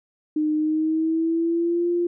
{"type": "tone with pitch glide", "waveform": "sine", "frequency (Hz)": [306, 347.5], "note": ["D#4", "F4"], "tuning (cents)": [-29, -9], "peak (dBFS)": -19, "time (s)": [0.36, 2.07], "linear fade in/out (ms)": 5, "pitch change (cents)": 220, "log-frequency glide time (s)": [0.55, 1.88], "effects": []}